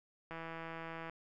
click train, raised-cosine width 0.5 ms, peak -30 dBFS, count 130, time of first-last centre 0.31-1.097 s, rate 164 Hz, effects none

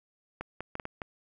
clicks, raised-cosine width 0.5 ms, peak -21 dBFS, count 6, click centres 0.41 / 0.606 / 0.754 / 0.798 / 0.854 / 1.018 s, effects none

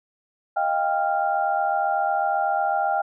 sine tone cluster, 632 / 706 / 794 / 1389 Hz, D#5 / F5 / G5 / F6, +27 / +19 / +22 / -10 cents, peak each -28 / -27 / -22 / -29 dBFS, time 0.56-3.02 s, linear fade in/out 10 ms, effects none

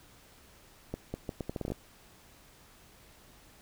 accelerating click train, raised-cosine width 2 ms, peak -21 dBFS, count 11, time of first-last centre 0.94-1.72 s, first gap 200 ms, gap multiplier 0.76, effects pink hiss -58 dBFS RMS until 3.61 s

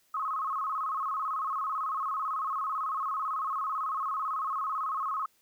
sine tone with vibrato, 1174.7 Hz, D6, in tune, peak -29 dBFS, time 0.14-5.26 s, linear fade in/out 5 ms, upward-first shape square, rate 18 Hz, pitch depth 130 cents each way, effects white hiss -68 dBFS RMS until 5.41 s

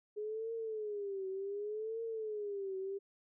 sine tone with vibrato, 416.7 Hz, G#4, 6 cents sharp, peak -37 dBFS, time 0.16-2.99 s, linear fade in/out 20 ms, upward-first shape triangle, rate 0.67 Hz, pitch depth 170 cents each way, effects none

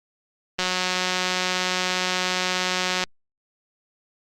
click train, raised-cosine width 0.2 ms, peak -6 dBFS, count 449, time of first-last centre 0.59-3.038 s, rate 183 Hz, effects Opus 32 kbps

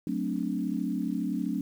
sine chord, D dominant seventh, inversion first, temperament equal, 185 / 220 / 261.6 / 293.7 Hz, F#3 / A3 / C4 / D4, 0 / 0 / 0 / 0 cents, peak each -33 dBFS, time 0.07-1.61 s, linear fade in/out 2 ms, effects 9-bit

